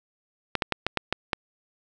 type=clicks; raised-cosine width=0.3 ms; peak=-7 dBFS; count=7; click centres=0.553 / 0.622 / 0.723 / 0.866 / 0.973 / 1.126 / 1.332 s; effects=none